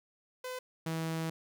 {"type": "tone pair in turn", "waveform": "sawtooth", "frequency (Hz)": [507, 162.3], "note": ["B4", "E3"], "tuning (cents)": [45, -27], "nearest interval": "octave + minor sixth", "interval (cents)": 1972, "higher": "first", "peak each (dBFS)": [-34, -29], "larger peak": "second", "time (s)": [[0.44, 0.59], [0.86, 1.3]], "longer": "second", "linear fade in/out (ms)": 5, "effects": []}